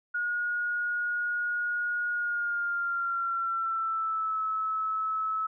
sine tone with pitch glide, 1441 to 1298.7 Hz, F#6 to E6, -46 to -26 cents, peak -27 dBFS, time 0.14-5.47 s, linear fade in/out 10 ms, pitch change -180 cents, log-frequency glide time 2.11-4.4 s, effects none

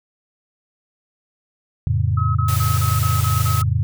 sine chord, F augmented, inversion none, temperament equal, 87.31 / 110 / 138.59 Hz, F2 / A2 / C#3, 0 / 0 / 0 cents, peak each -20 / -19 / -22 dBFS, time 1.87-3.83 s, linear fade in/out 0 ms
sine tone bursts, 1281 Hz, E6, 50 cents flat, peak -23 dBFS, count 7, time 2.17-3.634 s, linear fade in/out 5 ms, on 180 ms, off 34 ms
white noise, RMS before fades -28 dBFS, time 2.48-3.62 s, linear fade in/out 5 ms
effects none

